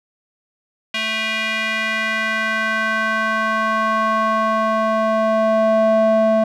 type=tone with band-pass filter sweep; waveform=square; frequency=220 Hz; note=A3; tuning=in tune; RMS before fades=-18 dBFS; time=0.94-6.44 s; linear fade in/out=5 ms; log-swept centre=2700 to 580 Hz; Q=2.6; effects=none